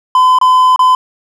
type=tone with dropouts; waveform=triangle; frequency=1017 Hz; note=C6; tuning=50 cents flat; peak=-3 dBFS; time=0.15-0.95 s; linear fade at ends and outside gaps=2 ms; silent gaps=0.387-0.413 / 0.761-0.792 s; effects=none